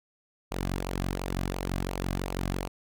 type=tone with flanger; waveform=sawtooth; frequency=46 Hz; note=F#1; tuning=9 cents flat; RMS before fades=-32 dBFS; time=0.51-2.68 s; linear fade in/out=10 ms; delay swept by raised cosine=0.54 to 2.24 ms; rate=2.8 Hz; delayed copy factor=-0.6; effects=none